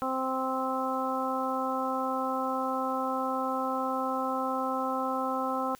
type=harmonic tone; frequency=261.6 Hz; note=C4; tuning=in tune; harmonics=1 / 2 / 3 / 4 / 5; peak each=-34 / -34 / -34 / -34 / -34 dBFS; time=0.02-5.75 s; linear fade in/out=0 ms; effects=white hiss -58 dBFS RMS until 5.79 s